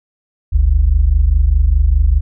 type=tone pair together; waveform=sine; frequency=47.14 / 72 Hz; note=F#1 / D2; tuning=+33 / -34 cents; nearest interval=perfect fifth; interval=733 cents; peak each=-10 dBFS; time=0.52-2.21 s; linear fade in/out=20 ms; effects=tanh soft clip ceiling -3 dBFS